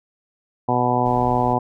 harmonic tone, 123.47 Hz, B2, in tune, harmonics 1 / 2 / 3 / 4 / 5 / 6 / 7 / 8, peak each -25 / -24 / -27 / -27 / -27 / -22 / -23 / -25 dBFS, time 0.68-1.59 s, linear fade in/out 10 ms
brown noise, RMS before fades -36 dBFS, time 1.05-1.54 s, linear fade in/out 10 ms
effects none

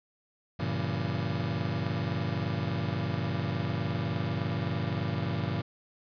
35% pulse chord, G diminished seventh, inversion none, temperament just, 98 / 117.6 / 141.12 / 169.34 Hz, G2 / Bb2 / Db3 / Fb3, 0 / +16 / +31 / +47 cents, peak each -33 dBFS, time 0.59-5.62 s, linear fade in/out 10 ms, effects resampled to 11025 Hz + 10-bit

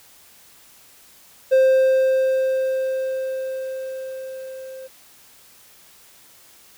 triangle tone with level ramp, 525 Hz, C5, 6 cents sharp, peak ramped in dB -9 to -32 dBFS, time 1.51-4.88 s, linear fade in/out 20 ms, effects white hiss -50 dBFS RMS until 6.77 s

